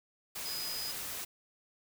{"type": "tone in noise", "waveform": "sine", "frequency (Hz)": 4978, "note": "D#8", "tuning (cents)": 0, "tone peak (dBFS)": -38, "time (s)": [0.45, 0.92], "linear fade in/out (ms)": 10, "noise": "white", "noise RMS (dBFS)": -40, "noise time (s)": [0.35, 1.25], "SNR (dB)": -1, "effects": []}